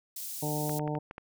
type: high-pass noise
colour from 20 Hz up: white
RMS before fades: -39 dBFS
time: 0.16-0.79 s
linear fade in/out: 5 ms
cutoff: 5700 Hz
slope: 12 dB/octave
type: harmonic tone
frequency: 150.2 Hz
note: D3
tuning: 39 cents sharp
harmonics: 1 / 2 / 3 / 4 / 5 / 6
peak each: -33 / -36 / -38 / -39 / -40 / -41 dBFS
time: 0.42-0.99 s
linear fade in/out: 10 ms
type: clicks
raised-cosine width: 0.5 ms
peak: -26 dBFS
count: 6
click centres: 0.695 / 0.795 / 0.877 / 0.952 / 1.111 / 1.181 s
effects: none